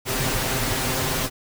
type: noise with comb filter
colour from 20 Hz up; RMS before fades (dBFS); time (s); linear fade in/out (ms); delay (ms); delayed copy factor
pink; -24; 0.05-1.3; 50; 7.7; +0.7
effects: none